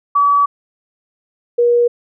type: tone pair in turn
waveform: sine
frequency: 1143 / 478.4 Hz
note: D6 / A#4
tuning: -47 / +45 cents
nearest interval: octave + minor third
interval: 1508 cents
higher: first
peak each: -9 dBFS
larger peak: neither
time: 0.15-0.46 / 1.58-1.88 s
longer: first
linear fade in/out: 10 ms
effects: none